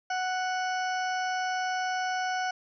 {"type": "harmonic tone with a mistuned harmonic", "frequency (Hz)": 740, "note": "F#5", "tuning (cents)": 0, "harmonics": [1, 2, 3, 4, 6, 7, 8], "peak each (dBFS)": [-29, -33, -42, -43, -48, -44, -45], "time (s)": [0.1, 2.51], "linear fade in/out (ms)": 5, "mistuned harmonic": 7, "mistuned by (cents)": 58, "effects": []}